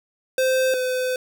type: tone pair in turn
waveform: square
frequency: 519 / 508.3 Hz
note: C5 / B4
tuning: -14 / +50 cents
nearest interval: unison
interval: 36 cents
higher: first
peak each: -18 / -22 dBFS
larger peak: first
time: 0.38-0.74 / 0.74-1.16 s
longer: second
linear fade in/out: 2 ms
effects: none